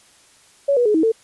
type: tone with pitch steps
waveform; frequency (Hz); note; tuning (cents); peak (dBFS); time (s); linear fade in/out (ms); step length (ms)
sine; 561 / 485.3 / 422.1 / 319.6 / 448.7; C#5 / B4 / G#4 / D#4 / A4; +21 / -30 / +28 / +47 / +34; -13; 0.68-1.12; 10; 88
effects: white hiss -52 dBFS RMS until 1.23 s + resampled to 24000 Hz